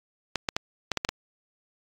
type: clicks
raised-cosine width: 0.2 ms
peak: -8 dBFS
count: 7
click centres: 0.357 / 0.488 / 0.565 / 0.917 / 0.973 / 1.049 / 1.09 s
effects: AAC 48 kbps